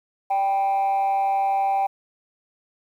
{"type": "tone with amplitude modulation", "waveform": "sine", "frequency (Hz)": 784, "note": "G5", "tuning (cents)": 0, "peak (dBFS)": -14, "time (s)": [0.3, 1.87], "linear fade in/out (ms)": 10, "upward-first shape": "sine", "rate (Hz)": 200, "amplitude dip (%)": 60, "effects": ["tanh soft clip ceiling -16 dBFS", "9-bit"]}